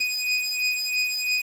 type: beating tone pair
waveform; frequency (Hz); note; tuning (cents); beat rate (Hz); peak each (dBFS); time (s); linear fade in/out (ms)
25% pulse; 2489 / 2492; D#7 / D#7; 0 / +2; 3; -22; 0-1.42; 10
effects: low-pass 12000 Hz 12 dB/octave + 7-bit